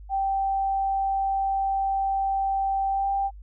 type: tone with pitch glide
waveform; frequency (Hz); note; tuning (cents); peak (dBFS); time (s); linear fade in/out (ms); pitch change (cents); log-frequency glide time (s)
sine; 780 to 787.7; G5 to G5; -9 to +8; -22; 0.09-3.31; 50; +17; 2.89-3.08
effects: added 50 Hz sine -40 dBFS peak until 3.42 s